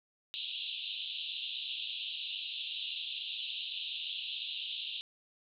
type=band-pass noise; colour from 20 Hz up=white; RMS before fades=-40 dBFS; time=0.34-5.01 s; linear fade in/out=0 ms; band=2700 to 3900 Hz; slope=96 dB/octave; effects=none